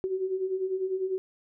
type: beating tone pair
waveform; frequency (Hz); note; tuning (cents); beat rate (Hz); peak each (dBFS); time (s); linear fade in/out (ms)
sine; 368.7 / 378.7; F#4 / F#4; -6 / +40; 10; -34 / -28; 0.04-1.18; 0
effects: none